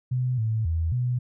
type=tone with pitch steps; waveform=sine; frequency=126.3 / 110.8 / 81.9 / 123.8 Hz; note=B2 / A2 / E2 / B2; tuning=+39 / +13 / -11 / +5 cents; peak=-22 dBFS; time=0.11-1.19 s; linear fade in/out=10 ms; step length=270 ms; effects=none